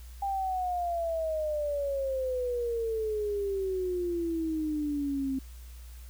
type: exponential sweep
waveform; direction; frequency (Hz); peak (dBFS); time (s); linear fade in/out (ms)
sine; down; 799 to 263.6; -28; 0.22-5.39; 5
effects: added 60 Hz sine -43 dBFS peak until 6.09 s + white hiss -57 dBFS RMS until 6.09 s